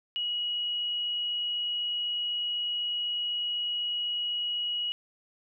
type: tone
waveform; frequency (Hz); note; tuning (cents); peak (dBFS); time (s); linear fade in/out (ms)
sine; 2908; F#7; -31; -28; 0.16-4.92; 0
effects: none